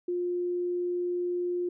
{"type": "tone", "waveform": "sine", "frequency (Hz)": 354.1, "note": "F4", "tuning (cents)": 24, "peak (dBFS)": -27, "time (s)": [0.08, 1.69], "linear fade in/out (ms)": 5, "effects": []}